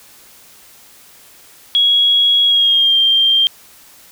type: tone with pitch glide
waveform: sine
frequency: 3322 to 3179 Hz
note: G#7 to G7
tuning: 0 to +24 cents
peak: -9 dBFS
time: 1.75-3.47 s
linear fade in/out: 0 ms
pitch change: -76 cents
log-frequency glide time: 2.45-2.97 s
effects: white hiss -44 dBFS RMS until 4.11 s